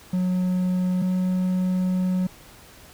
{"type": "tone pair in turn", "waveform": "triangle", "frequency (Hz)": [182.6, 183.98], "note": ["F#3", "F#3"], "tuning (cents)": [-23, -10], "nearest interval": "unison", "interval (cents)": 13, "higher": "second", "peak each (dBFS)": -18, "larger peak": "neither", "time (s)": [[0.13, 1.02], [1.02, 2.27]], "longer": "second", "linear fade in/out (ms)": 5, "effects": ["pink hiss -48 dBFS RMS until 2.93 s"]}